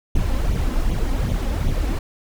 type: noise with flanger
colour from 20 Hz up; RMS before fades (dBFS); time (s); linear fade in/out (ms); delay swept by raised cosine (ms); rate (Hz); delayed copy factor
brown; -20; 0.15-1.99; 5; 0.3 to 3.9; 2.6; +0.65
effects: none